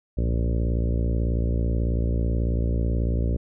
harmonic tone with a mistuned harmonic, 58.27 Hz, A#1, in tune, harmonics 1 / 2 / 3 / 4 / 5 / 6 / 7 / 8 / 9 / 10, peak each -22 / -28 / -32 / -34 / -36 / -38 / -39 / -40 / -41 / -42 dBFS, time 0.17-3.37 s, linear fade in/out 10 ms, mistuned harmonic 1, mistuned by +140 cents, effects none

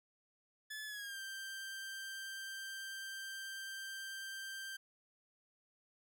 sawtooth tone with pitch glide, 1725 to 1572.7 Hz, A6 to G6, -35 to +5 cents, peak -40 dBFS, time 0.7-4.77 s, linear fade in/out 10 ms, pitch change -160 cents, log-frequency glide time 0.86-1.18 s, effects none

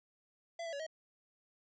square tone with pitch steps, 674 / 662 / 565 / 635 Hz, E5 / E5 / C#5 / D#5, +38 / +7 / +33 / +35 cents, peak -40 dBFS, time 0.59-0.866 s, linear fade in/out 5 ms, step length 69 ms, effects resampled to 16000 Hz

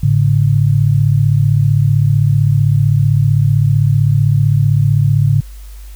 sine tone pair together, 107.08 / 142.7 Hz, A2 / D3, -47 / -49 cents, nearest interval perfect fourth, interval 498 cents, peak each -11 dBFS, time 0.03-5.41 s, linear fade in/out 5 ms, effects added 50 Hz sine -29 dBFS peak until 5.95 s + white hiss -45 dBFS RMS until 5.95 s

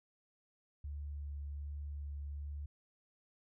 sine tone with vibrato, 72.2 Hz, D2, 29 cents flat, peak -40 dBFS, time 0.84-2.66 s, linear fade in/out 5 ms, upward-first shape sine, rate 1.3 Hz, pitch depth 11 cents each way, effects none

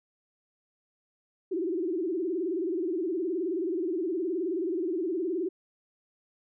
sine tone with vibrato, 349.5 Hz, F4, 1 cent sharp, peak -27 dBFS, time 1.51-5.49 s, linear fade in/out 10 ms, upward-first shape sine, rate 19 Hz, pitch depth 180 cents each way, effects none

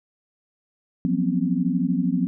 sine tone cluster, 173.4 / 186.1 / 244.7 / 265.8 Hz, F3 / F#3 / B3 / C4, -12 / +10 / -16 / +27 cents, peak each -25 dBFS, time 1.05-2.27 s, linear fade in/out 0 ms, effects none

